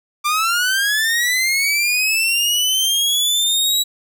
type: linear sweep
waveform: sawtooth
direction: up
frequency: 1174.7 to 3896 Hz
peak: -12 dBFS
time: 0.24-3.84 s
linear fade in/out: 20 ms
effects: none